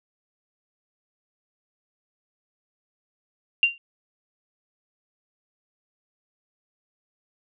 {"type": "tone with exponential decay", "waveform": "sine", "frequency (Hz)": 2774, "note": "F7", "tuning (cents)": -12, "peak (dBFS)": -11, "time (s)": [3.63, 3.78], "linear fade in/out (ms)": 1, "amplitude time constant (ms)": 32, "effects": []}